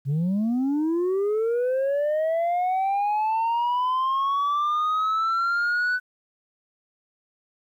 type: linear sweep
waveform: sine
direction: up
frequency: 130.81 to 1500 Hz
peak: -18 dBFS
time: 0.05-6 s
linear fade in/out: 50 ms
effects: tanh soft clip ceiling -20 dBFS + 10-bit